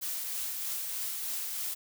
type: noise with tremolo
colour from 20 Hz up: blue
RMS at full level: -34 dBFS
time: 0.01-1.75 s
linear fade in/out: 20 ms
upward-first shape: triangle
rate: 3.2 Hz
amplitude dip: 30%
effects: none